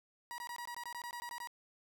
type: tone bursts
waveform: 30% pulse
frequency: 959 Hz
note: A#5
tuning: 49 cents sharp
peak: -39 dBFS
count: 13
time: 0.31-1.473 s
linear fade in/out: 0 ms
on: 71 ms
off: 20 ms
effects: none